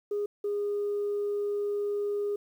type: tone pair in turn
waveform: sine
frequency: 411.6 / 409.8 Hz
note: G#4 / G#4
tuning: -16 / -23 cents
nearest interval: unison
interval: 7 cents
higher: first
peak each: -26 dBFS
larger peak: neither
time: 0.11-0.26 / 0.44-2.36 s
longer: second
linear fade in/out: 5 ms
effects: tanh soft clip ceiling -24 dBFS + 10-bit